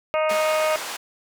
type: harmonic tone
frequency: 311.1 Hz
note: D#4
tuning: in tune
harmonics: 2 / 3 / 4 / 5 / 6 / 7 / 8 / 9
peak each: -20 / -30 / -27 / -39 / -41 / -32 / -34 / -37 dBFS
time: 0.14-0.76 s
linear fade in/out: 0 ms
type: band-pass noise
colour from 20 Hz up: pink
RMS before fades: -32 dBFS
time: 0.29-0.97 s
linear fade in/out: 10 ms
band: 660 to 11000 Hz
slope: 12 dB/octave
type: tone with exponential decay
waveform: sawtooth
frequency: 211.3 Hz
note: G#3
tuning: 30 cents sharp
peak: -28 dBFS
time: 0.31-0.45 s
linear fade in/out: 2 ms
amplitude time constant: 30 ms
effects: none